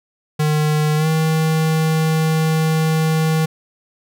square tone with pitch glide, 152.2 to 158.75 Hz, D#3 to D#3, -38 to +35 cents, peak -15 dBFS, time 0.39-3.46 s, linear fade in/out 10 ms, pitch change +73 cents, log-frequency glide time 0.96-1.07 s, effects none

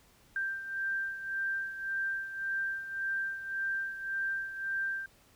sine beating tone pair, 1576 / 1577.8 Hz, G6 / G6, +9 / +11 cents, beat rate 1.8 Hz, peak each -33 / -39 dBFS, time 0.36-5.06 s, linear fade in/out 2 ms, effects pink hiss -63 dBFS RMS until 5.35 s

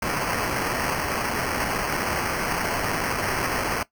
white noise with sample-and-hold, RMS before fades -26 dBFS, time 0.02-3.83 s, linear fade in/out 5 ms, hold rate 3675 Hz, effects noise-tail reverb RT60 0.1 s tail -17 dB re dry

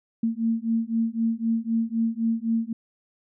sine beating tone pair, 225.5 / 229.4 Hz, A3 / A#3, +43 / -28 cents, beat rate 3.9 Hz, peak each -25 dBFS, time 0.23-2.73 s, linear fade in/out 5 ms, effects none

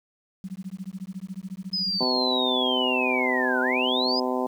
sine tone with tremolo, 188.9 Hz, F#3, 36 cents sharp, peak -29 dBFS, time 0.44-2.03 s, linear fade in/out 0 ms, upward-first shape sine, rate 14 Hz, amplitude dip 100%
sine linear two-way sweep, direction down then up, 5080 to 1415 to 5080 Hz, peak -24 dBFS, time 1.73-4.2 s, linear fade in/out 5 ms, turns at 3.61 s
harmonic tone, 127.1 Hz, C3, 50 cents flat, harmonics 2 / 3 / 4 / 5 / 6 / 7 / 8, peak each -28 / -30 / -31 / -32 / -33 / -33 / -34 dBFS, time 2-4.47 s, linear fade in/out 10 ms
effects 9-bit

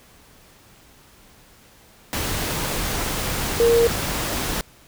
sine tone in noise, 466.2 Hz, A#4, in tune, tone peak -13 dBFS, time 3.6-3.87 s, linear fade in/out 0 ms, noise pink, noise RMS -25 dBFS, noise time 2.13-4.61 s, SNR +9 dB, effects pink hiss -51 dBFS RMS until 4.87 s

